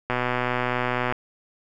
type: click train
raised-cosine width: 0.5 ms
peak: -9 dBFS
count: 128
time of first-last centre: 0.1-1.124 s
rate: 124 Hz
effects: none